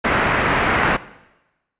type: low-pass noise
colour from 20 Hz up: white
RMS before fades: -18 dBFS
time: 0.04-0.97 s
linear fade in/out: 10 ms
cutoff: 2100 Hz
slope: 24 dB/octave
effects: noise-tail reverb RT60 1.0 s tail -18 dB re dry + resampled to 8000 Hz